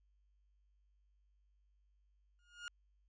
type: tone with exponential growth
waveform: 30% pulse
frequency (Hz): 1426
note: F6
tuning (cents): +36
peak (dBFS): -39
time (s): 2.39-2.68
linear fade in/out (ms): 0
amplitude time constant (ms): 63
effects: added 50 Hz sine -70 dBFS peak until 3.08 s + resampled to 16000 Hz